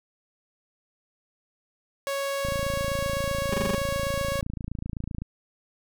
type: tone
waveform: sawtooth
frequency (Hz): 554.4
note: C#5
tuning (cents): 0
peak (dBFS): -23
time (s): 2.07-4.41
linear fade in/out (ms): 0
type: click train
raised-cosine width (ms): 5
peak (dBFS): -20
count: 78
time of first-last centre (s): 2.45-5.22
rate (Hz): 27.8
type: tone bursts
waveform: 30% pulse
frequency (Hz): 203.2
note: G#3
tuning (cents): -38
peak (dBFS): -21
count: 6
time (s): 3.52-3.751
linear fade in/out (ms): 5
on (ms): 21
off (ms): 21
effects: none